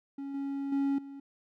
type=tone with level steps; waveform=triangle; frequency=277.2 Hz; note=C#4; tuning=in tune; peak=-34 / -30 / -24 / -40 dBFS; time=0.18-1.2 s; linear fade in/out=5 ms; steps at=0.34 / 0.72 / 0.98 s; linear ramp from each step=5 ms; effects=none